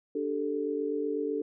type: chord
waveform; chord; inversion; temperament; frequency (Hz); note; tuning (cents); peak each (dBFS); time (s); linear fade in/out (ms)
sine; D suspended fourth; none; equal; 293.7 / 392 / 440; D4 / G4 / A4; 0 / 0 / 0; -33 / -35 / -31; 0.15-1.42; 5
effects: none